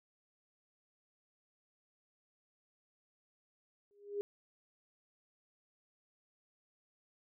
sine tone with exponential growth, 407.3 Hz, G#4, 34 cents flat, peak -31 dBFS, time 3.91-4.21 s, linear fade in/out 0 ms, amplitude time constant 65 ms, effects none

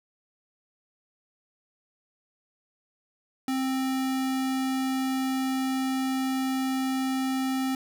square tone, 263.2 Hz, C4, 10 cents sharp, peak -26 dBFS, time 3.48-7.75 s, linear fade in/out 2 ms, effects none

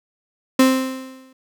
35% pulse tone with exponential decay, 261.6 Hz, C4, in tune, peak -7 dBFS, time 0.59-1.33 s, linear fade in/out 5 ms, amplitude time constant 160 ms, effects none

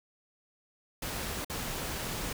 pink noise with dropouts, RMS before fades -36 dBFS, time 1.02-2.33 s, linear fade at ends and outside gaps 5 ms, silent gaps 1.447-1.497 s, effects none

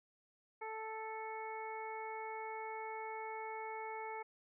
harmonic tone, 440 Hz, A4, in tune, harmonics 1 / 2 / 3 / 4 / 5, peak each -47 / -44 / -53 / -57 / -50 dBFS, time 0.61-4.23 s, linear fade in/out 10 ms, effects none

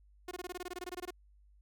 sawtooth tone bursts, 360 Hz, F#4, 47 cents flat, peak -35 dBFS, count 16, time 0.28-1.107 s, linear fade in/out 5 ms, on 32 ms, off 21 ms, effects added 50 Hz sine -60 dBFS peak until 1.61 s

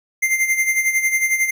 square tone with tremolo, 2093 Hz, C7, in tune, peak -14 dBFS, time 0.22-1.51 s, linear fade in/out 10 ms, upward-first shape sine, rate 11 Hz, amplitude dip 65%, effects none

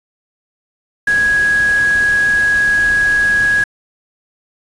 sine tone in noise, 1661.2 Hz, G#6, in tune, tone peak -10 dBFS, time 1.07-3.64 s, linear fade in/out 5 ms, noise pink, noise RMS -28 dBFS, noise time 1.07-3.64 s, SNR +15 dB, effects resampled to 24000 Hz

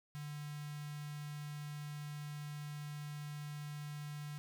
square tone with notch filter, 147.5 Hz, D3, 8 cents sharp, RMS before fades -45 dBFS, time 0.15-4.38 s, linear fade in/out 0 ms, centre 480 Hz, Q 0.51, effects none

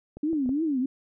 clicks, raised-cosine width 2 ms, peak -27 / -28 / -33 / -23 dBFS, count 4, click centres 0.17 / 0.331 / 0.46 / 0.492 s
sine tone with vibrato, 286.8 Hz, D4, 41 cents flat, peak -23 dBFS, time 0.23-0.86 s, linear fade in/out 5 ms, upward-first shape triangle, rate 3.1 Hz, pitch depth 270 cents each way
effects none

